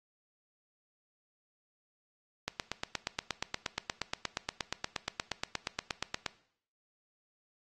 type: click train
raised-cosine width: 0.2 ms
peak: -15 dBFS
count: 33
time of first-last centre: 2.48-6.263 s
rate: 8.46 Hz
effects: noise-tail reverb RT60 0.6 s tail -18 dB re dry + AAC 32 kbps